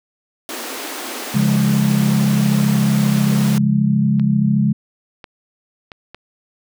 pink high-pass noise, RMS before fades -28 dBFS, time 0.49-3.58 s, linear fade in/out 0 ms, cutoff 230 Hz, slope 96 dB/octave
sine chord, Db major, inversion none, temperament equal with one note detuned, 139.88 / 174.61 / 207.7 Hz, Db3 / F3 / Ab3, +16 / 0 / 0 cents, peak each -17 / -20 / -15 dBFS, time 1.34-4.73 s, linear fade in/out 10 ms
clicks, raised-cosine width 0.3 ms, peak -19 dBFS, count 4, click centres 4.197 / 5.242 / 5.918 / 6.146 s
effects none

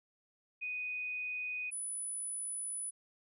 sine tone pair in turn, 2489 / 9956 Hz, D#7 / D#9, 0 / 0 cents, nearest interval 2 octaves, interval 2400 cents, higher second, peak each -36 / -37 dBFS, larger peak first, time 0.61-1.71 / 1.71-2.91 s, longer second, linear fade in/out 20 ms, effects none

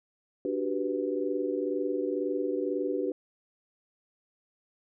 sine chord, G major seventh, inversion second, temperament equal, 293.7 / 370 / 392 / 493.9 Hz, D4 / F#4 / G4 / B4, 0 / 0 / 0 / 0 cents, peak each -33 dBFS, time 0.45-3.12 s, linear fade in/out 2 ms, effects none

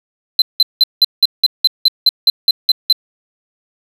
triangle tone bursts, 4067 Hz, C8, 50 cents flat, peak -4 dBFS, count 13, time 0.39-2.927 s, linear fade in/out 2 ms, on 29 ms, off 180 ms, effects none

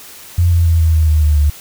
sine tone with pitch steps, 87 / 84.91 / 82.88 / 80.89 / 78.95 / 77.06 / 75.21 / 73.41 Hz, F2 / F2 / E2 / E2 / D#2 / D#2 / D2 / D2, -6 / -48 / +10 / -32 / +26 / -16 / +42 / 0 cents, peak -8 dBFS, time 0.38-1.5 s, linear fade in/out 5 ms, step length 140 ms, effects white hiss -36 dBFS RMS until 1.6 s

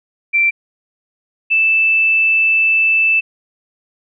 sine tone pair in turn, 2349 / 2640 Hz, D7 / E7, 0 / +2 cents, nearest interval major second, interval 202 cents, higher second, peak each -10 dBFS, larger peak neither, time 0.33-0.51 / 1.5-3.21 s, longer second, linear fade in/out 20 ms, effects none

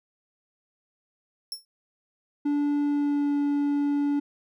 sawtooth tone with exponential decay, 5400 Hz, E8, 41 cents sharp, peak -25 dBFS, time 1.52-1.65 s, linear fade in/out 1 ms, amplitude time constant 28 ms
triangle tone with pitch glide, 290 to 287.3 Hz, D4 to D4, -22 to -38 cents, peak -20 dBFS, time 2.45-4.2 s, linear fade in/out 10 ms, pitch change -16 cents, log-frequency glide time 2.82-3.36 s
effects none

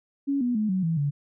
sine tone with pitch steps, 279 / 244.3 / 213.9 / 187.29 / 163.99 / 143.59 Hz, C#4 / B3 / A3 / F#3 / E3 / D3, +11 / -19 / -49 / +21 / -9 / -39 cents, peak -22 dBFS, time 0.27-1.11 s, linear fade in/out 20 ms, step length 140 ms, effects none

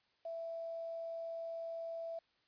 sine tone with quantisation, 663 Hz, E5, 10 cents sharp, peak -40 dBFS, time 0.25-2.19 s, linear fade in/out 5 ms, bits 10, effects white hiss -75 dBFS RMS until 2.47 s + resampled to 11025 Hz

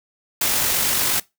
white noise with amplitude modulation, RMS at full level -19 dBFS, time 0.41-1.2 s, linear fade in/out 5 ms, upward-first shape sine, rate 48.3 Hz, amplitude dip 25%, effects noise-tail reverb RT60 0.2 s tail -21 dB re dry

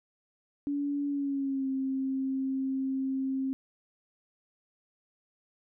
sine tone with pitch glide, 285.5 to 266.4 Hz, D4 to C4, -49 to +31 cents, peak -28 dBFS, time 0.67-3.53 s, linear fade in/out 0 ms, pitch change -120 cents, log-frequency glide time 1.08-1.68 s, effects none

